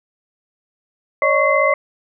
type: tone cluster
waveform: sine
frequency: 556 / 611 / 1111 / 2060 Hz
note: C#5 / D#5 / C#6 / C7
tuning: +5 / -32 / +4 / -28 cents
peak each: -18 dBFS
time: 1.22-1.74 s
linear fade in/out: 2 ms
effects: none